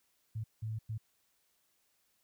sine tone bursts at uneven times, 110 Hz, A2, in tune, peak -35 dBFS, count 3, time 0.35-0.44 / 0.62-0.79 / 0.89-0.98 s, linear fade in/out 10 ms, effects white hiss -75 dBFS RMS until 2.23 s

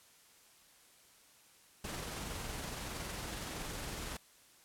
pink noise with amplitude modulation, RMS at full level -41 dBFS, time 1.84-4.17 s, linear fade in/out 5 ms, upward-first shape sine, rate 21.6 Hz, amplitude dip 25%, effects white hiss -63 dBFS RMS until 4.64 s + low-pass 12000 Hz 12 dB/octave

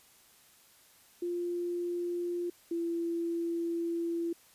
sine tone pair in turn, 349.2 / 337.7 Hz, F4 / E4, 0 / +42 cents, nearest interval minor second, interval 58 cents, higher first, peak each -31 / -30 dBFS, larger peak second, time 1.22-2.5 / 2.71-4.33 s, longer second, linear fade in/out 5 ms, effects white hiss -61 dBFS RMS until 4.54 s + resampled to 32000 Hz

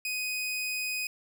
sawtooth tone, 2500 Hz, D#7, 8 cents sharp, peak -27 dBFS, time 0.05-1.07 s, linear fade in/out 2 ms, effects none

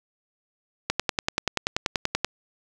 click train, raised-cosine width 0.2 ms, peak -5 dBFS, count 15, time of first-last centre 0.9-2.246 s, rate 10.4 Hz, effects none

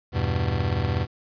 40% pulse chord, E minor, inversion none, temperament just, 82.41 / 98.89 / 123.61 Hz, E2 / G2 / B2, 0 / +16 / +2 cents, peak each -26 dBFS, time 0.12-1.07 s, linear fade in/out 50 ms, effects resampled to 11025 Hz + 9-bit

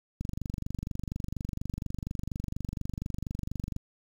click train, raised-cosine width 5 ms, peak -21 dBFS, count 87, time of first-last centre 0.21-3.764 s, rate 24.2 Hz, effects 8-bit

